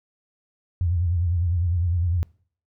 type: tone with vibrato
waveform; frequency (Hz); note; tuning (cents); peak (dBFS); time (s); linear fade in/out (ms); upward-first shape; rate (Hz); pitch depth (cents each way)
sine; 86.8; F2; -10; -19; 0.81-2.23; 0; sine; 9.9; 98
effects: noise-tail reverb RT60 0.5 s tail -24 dB re dry